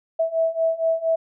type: beating tone pair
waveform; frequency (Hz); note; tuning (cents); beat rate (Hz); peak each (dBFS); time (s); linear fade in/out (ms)
sine; 651 / 655.3; E5 / E5; -22 / -10; 4.3; -23 / -21; 0.19-1.16; 10
effects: none